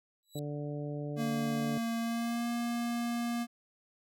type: tone with exponential growth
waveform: 20% pulse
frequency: 3929 Hz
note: B7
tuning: 10 cents flat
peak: -35 dBFS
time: 0.23-0.39 s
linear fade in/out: 0 ms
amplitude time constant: 33 ms
type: harmonic tone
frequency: 146.5 Hz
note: D3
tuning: 4 cents flat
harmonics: 1 / 2 / 3 / 4 / 5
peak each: -37 / -41 / -43 / -44 / -53 dBFS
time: 0.35-1.78 s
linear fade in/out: 5 ms
type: tone with pitch glide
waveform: square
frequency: 230 to 236.6 Hz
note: A#3 to A#3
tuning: -23 to +26 cents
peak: -32 dBFS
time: 1.16-3.47 s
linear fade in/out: 50 ms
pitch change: +49 cents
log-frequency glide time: 2-2.49 s
effects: none

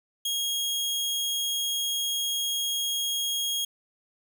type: tone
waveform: sawtooth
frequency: 3275 Hz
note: G#7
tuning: 25 cents flat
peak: -23 dBFS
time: 0.25-3.65 s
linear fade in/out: 5 ms
effects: none

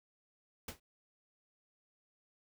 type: noise with exponential decay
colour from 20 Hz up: pink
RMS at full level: -38 dBFS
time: 0.68-0.8 s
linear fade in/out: 5 ms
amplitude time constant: 26 ms
effects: none

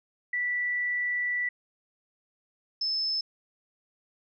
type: tone pair in turn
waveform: sine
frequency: 1964 / 5243 Hz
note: B6 / E8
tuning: -10 / -10 cents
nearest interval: octave + perfect fourth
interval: 1700 cents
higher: second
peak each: -26 dBFS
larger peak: neither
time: 0.33-1.49 / 2.81-3.21 s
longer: first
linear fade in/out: 5 ms
effects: none

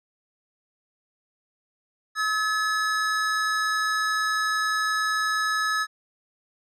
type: tone pair together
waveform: square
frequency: 1282.9 / 1714 Hz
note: E6 / A6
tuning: -47 / -46 cents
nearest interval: perfect fourth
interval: 501 cents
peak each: -26 dBFS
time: 2.15-5.87 s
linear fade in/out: 50 ms
effects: low-pass 8000 Hz 12 dB/octave

